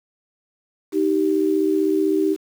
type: tone pair together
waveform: sine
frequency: 312.4 / 388.2 Hz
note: D#4 / G4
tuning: +7 / -17 cents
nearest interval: major third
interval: 376 cents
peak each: -19 dBFS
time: 0.92-2.37 s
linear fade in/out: 50 ms
effects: 7-bit